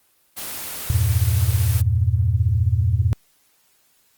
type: noise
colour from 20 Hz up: white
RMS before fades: -30 dBFS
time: 0.36-1.82 s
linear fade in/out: 20 ms
type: chord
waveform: sine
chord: E diminished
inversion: none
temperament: equal with one note detuned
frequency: 82.79 / 98 / 116.54 Hz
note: E2 / G2 / Bb2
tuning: +8 / 0 / 0 cents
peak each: -20 dBFS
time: 0.9-3.13 s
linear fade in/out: 0 ms
effects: white hiss -61 dBFS RMS until 4.17 s + Opus 24 kbps